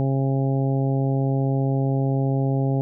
harmonic tone, 135.3 Hz, C#3, 42 cents flat, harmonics 1 / 2 / 3 / 4 / 5 / 6, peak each -20 / -26 / -30 / -32 / -34 / -36 dBFS, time 0-2.81 s, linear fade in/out 0 ms, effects none

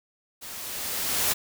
white noise with level ramp, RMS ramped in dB -40 to -23 dBFS, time 0.41-1.34 s, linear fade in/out 20 ms, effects none

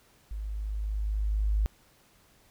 sine tone with level ramp, 52.1 Hz, G#1, 6 cents sharp, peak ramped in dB -33 to -22 dBFS, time 0.31-1.66 s, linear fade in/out 0 ms, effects pink hiss -62 dBFS RMS until 2.5 s

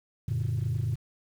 sine chord, Gb augmented, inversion none, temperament just, 92.5 / 115.62 / 144.53 Hz, Gb2 / Bb2 / D3, 0 / -14 / -27 cents, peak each -31 / -27 / -31 dBFS, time 0.28-0.96 s, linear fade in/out 5 ms, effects tanh soft clip ceiling -22 dBFS + 9-bit

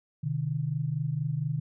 sine tone pair together, 128.4 / 152.69 Hz, C3 / D#3, -32 / -32 cents, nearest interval minor third, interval 300 cents, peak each -31 / -29 dBFS, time 0.23-1.6 s, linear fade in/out 10 ms, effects none

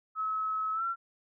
sine tone with pitch glide, 1289 to 1358.6 Hz, E6 to F6, -39 to -48 cents, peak -29 dBFS, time 0.15-0.96 s, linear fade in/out 50 ms, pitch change +91 cents, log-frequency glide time 0.73-0.84 s, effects none

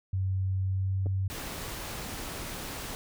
sine tone with pitch glide, 94.9 to 95.73 Hz, F#2 to G2, +44 to -41 cents, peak -26 dBFS, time 0.13-1.28 s, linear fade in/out 5 ms, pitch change +15 cents, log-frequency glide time 0.64-0.97 s
clicks, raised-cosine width 2 ms, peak -27 dBFS, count 2, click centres 1.06 / 1.067 s
pink noise, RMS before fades -38 dBFS, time 1.3-2.95 s, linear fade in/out 0 ms
effects none

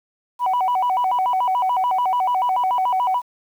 sine tone with vibrato, 859 Hz, A5, 42 cents flat, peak -15 dBFS, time 0.39-3.22 s, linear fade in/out 50 ms, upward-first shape square, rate 6.9 Hz, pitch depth 230 cents each way, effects tanh soft clip ceiling -14 dBFS + 8-bit

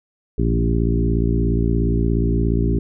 harmonic tone with a mistuned harmonic, 57 Hz, A#1, 38 cents flat, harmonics 1 / 2 / 3 / 4 / 5 / 6 / 7, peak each -19 / -22 / -24 / -25 / -26 / -27 / -27 dBFS, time 0.38-2.79 s, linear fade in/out 5 ms, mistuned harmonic 2, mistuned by +35 cents, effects none

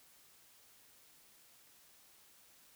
silence, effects white hiss -64 dBFS RMS until 2.75 s

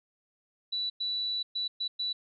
sine tone bursts at uneven times, 3951 Hz, B7, in tune, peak -29 dBFS, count 5, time 0.72-0.9 / 1-1.43 / 1.55-1.68 / 1.8-1.88 / 1.99-2.13 s, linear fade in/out 10 ms, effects none

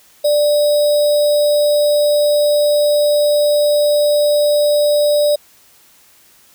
sine tone with sample-and-hold, 590 Hz, D5, 8 cents sharp, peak -10 dBFS, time 0.24-5.36 s, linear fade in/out 10 ms, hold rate 4410 Hz, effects white hiss -49 dBFS RMS until 6.54 s

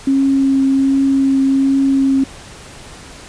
sine tone with vibrato, 270.9 Hz, C#4, 40 cents flat, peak -10 dBFS, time 0.07-2.24 s, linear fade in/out 5 ms, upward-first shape triangle, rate 1.3 Hz, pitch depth 12 cents each way, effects pink hiss -36 dBFS RMS until 3.28 s + resampled to 22050 Hz

